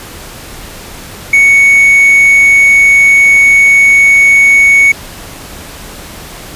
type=tone with hard clipping; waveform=triangle; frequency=2224 Hz; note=C#7; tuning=5 cents sharp; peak=-3 dBFS; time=1.33-4.92 s; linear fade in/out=5 ms; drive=5 dB; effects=pink hiss -28 dBFS RMS until 6.55 s + resampled to 32000 Hz